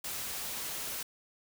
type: noise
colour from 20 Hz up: white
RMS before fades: -38 dBFS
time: 0.04-1.03 s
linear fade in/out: 5 ms
effects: none